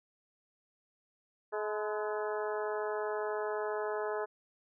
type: harmonic tone with a mistuned harmonic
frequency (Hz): 212.3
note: G#3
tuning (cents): +38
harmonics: 2 / 3 / 4 / 5 / 6 / 7 / 8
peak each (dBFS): -35 / -39 / -41 / -43 / -45 / -46 / -47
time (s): 1.52-4.26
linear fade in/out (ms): 20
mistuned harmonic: 5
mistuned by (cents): -57
effects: none